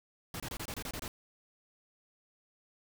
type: noise bursts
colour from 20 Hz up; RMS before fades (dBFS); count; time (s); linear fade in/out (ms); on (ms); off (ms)
pink; -40; 9; 0.34-1.08; 2; 60; 25
effects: none